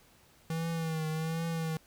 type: tone with vibrato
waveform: square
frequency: 161.4 Hz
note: E3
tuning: 36 cents flat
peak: -32 dBFS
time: 0.5-1.77 s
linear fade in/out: 2 ms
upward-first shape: triangle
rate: 1.3 Hz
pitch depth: 57 cents each way
effects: pink hiss -62 dBFS RMS until 1.86 s